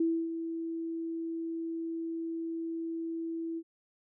sine tone with ADSR envelope, 329.6 Hz, E4, in tune, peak -24 dBFS, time 0-3.63 s, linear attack 5 ms, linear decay 280 ms, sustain -9 dB, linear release 55 ms, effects none

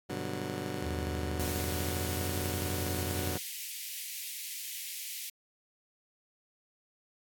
15% pulse chord, G major seventh, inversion none, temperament just, 98 / 122.5 / 147 / 183.75 Hz, G2 / B2 / D3 / F#3, 0 / -14 / +2 / -12 cents, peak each -35 dBFS, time 0.09-3.38 s, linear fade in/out 10 ms
sine tone with pitch glide, 78.8 to 86.93 Hz, D#2 to F2, +23 to -7 cents, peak -35 dBFS, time 0.81-3.38 s, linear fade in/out 50 ms, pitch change +170 cents, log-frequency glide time 1.34-2.22 s
white high-pass noise, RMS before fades -40 dBFS, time 1.39-5.3 s, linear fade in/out 10 ms, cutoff 2000 Hz, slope 48 dB/octave
effects AAC 64 kbps

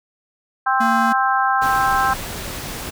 harmonic tone, 262.9 Hz, C4, 8 cents sharp, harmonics 3 / 4 / 5 / 6, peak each -19 / -20 / -21 / -22 dBFS, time 0.66-2.14 s, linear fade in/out 10 ms
square tone, 229.8 Hz, A#3, 25 cents flat, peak -21 dBFS, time 0.8-1.13 s, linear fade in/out 10 ms
pink noise, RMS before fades -29 dBFS, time 1.61-2.91 s, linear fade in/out 20 ms
effects none

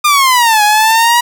sawtooth exponential two-way sweep, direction down then up, 1220 to 830 to 966 Hz, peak -3 dBFS, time 0.04-1.21 s, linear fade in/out 10 ms, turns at 0.63 s, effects none

